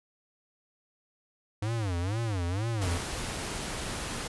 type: tone with vibrato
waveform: square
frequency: 100.1 Hz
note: G2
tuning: 37 cents sharp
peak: -29 dBFS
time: 1.62-2.98 s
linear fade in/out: 5 ms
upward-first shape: sine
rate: 2.1 Hz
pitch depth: 270 cents each way
type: noise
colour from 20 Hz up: pink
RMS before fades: -35 dBFS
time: 2.81-4.28 s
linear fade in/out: 10 ms
effects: resampled to 24000 Hz